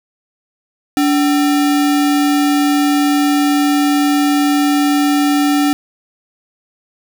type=tone with sample-and-hold; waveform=sine; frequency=288.9 Hz; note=D4; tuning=28 cents flat; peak=-10 dBFS; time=0.97-5.73 s; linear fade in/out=0 ms; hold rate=1050 Hz; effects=none